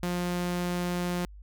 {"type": "tone", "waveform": "sawtooth", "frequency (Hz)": 176.9, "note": "F3", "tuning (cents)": 23, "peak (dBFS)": -24, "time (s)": [0.03, 1.25], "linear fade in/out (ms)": 0, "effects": ["added 50 Hz sine -44 dBFS peak until 1.42 s"]}